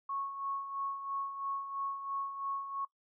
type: tone with tremolo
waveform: sine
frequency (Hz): 1102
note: C#6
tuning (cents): -11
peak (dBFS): -33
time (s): 0.09-2.85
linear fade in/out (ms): 5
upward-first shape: sine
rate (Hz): 3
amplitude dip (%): 60
effects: noise-tail reverb RT60 0.1 s tail -19 dB re dry